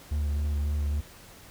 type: tone with vibrato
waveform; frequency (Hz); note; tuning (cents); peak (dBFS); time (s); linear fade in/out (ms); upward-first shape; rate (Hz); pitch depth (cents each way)
triangle; 73.42; D2; 0; -23; 0.11-1.01; 10; triangle; 3.6; 27
effects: pink hiss -50 dBFS RMS until 1.5 s